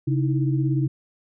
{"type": "tone cluster", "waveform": "sine", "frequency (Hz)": [135.2, 309.2, 326.1], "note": ["C#3", "D#4", "E4"], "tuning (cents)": [-43, -11, -19], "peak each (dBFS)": [-20, -28, -28], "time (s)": [0.07, 0.88], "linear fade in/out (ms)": 10, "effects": []}